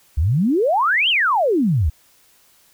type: exponential two-way sweep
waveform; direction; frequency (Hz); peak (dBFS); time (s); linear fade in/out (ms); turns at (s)
sine; up then down; 66.1 to 3277 to 66.1; -14; 0.17-1.9; 10; 1.09
effects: white hiss -55 dBFS RMS until 2.73 s